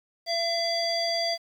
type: tone with low-pass filter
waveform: square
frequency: 676 Hz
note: E5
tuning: 43 cents sharp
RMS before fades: -27 dBFS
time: 0.26-1.38 s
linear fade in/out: 50 ms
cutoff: 4800 Hz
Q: 6.6
effects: 9-bit